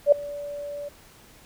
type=tone with ADSR envelope; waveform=sine; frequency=578 Hz; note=D5; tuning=28 cents flat; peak=-9 dBFS; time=0.06-0.89 s; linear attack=61 ms; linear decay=4 ms; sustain=-22 dB; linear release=11 ms; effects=pink hiss -52 dBFS RMS until 1.45 s